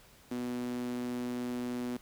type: tone with high-pass filter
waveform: sawtooth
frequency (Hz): 123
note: B2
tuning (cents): -7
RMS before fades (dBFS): -36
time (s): 0.31-1.97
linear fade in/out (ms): 5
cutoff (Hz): 270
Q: 5.8
effects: pink hiss -59 dBFS RMS until 2.01 s